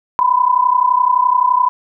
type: tone pair together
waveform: sine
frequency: 983.3 / 1015 Hz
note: B5 / B5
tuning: -8 / +47 cents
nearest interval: minor second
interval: 55 cents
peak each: -13 dBFS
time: 0.19-1.69 s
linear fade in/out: 0 ms
effects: none